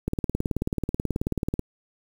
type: click train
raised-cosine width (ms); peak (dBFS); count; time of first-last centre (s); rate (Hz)
3; -12; 29; 0.08-1.594; 18.5
effects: 7-bit